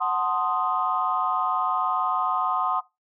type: chord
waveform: sine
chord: F# diminished seventh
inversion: none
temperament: equal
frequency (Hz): 740 / 880 / 1046.5 / 1244.5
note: F#5 / A5 / C6 / Eb6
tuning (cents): 0 / 0 / 0 / 0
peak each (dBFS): -27 / -32 / -26 / -26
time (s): 0-2.81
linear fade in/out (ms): 20
effects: noise-tail reverb RT60 0.2 s tail -18 dB re dry + tanh soft clip ceiling -11 dBFS